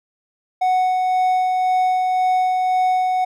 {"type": "tone with tremolo", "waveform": "triangle", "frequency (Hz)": 740, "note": "F#5", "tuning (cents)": 0, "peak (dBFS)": -12, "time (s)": [0.61, 3.25], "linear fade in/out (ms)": 10, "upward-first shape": "sine", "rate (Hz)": 1.9, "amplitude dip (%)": 25, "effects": []}